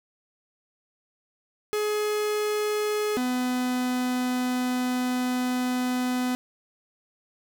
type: tone pair in turn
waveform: 45% pulse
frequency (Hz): 421.6 / 250.7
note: G#4 / B3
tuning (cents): +26 / +26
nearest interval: major sixth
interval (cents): 900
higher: first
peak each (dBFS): -24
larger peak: neither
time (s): 1.73-3.17 / 3.17-6.35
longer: second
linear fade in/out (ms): 0
effects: none